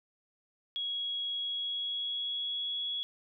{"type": "tone with pitch glide", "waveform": "sine", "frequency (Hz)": [3321, 3356], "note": ["G#7", "G#7"], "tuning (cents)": [-1, 17], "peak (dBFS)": -32, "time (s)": [0.76, 3.03], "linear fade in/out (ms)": 0, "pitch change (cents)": 18, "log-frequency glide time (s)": [1.34, 2.8], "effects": []}